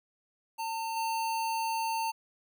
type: tone with level steps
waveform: square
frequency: 900 Hz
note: A5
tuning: 39 cents sharp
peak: -33 / -30 dBFS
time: 0.58-2.12 s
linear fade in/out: 20 ms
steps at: 0.96 s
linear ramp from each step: 10 ms
effects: none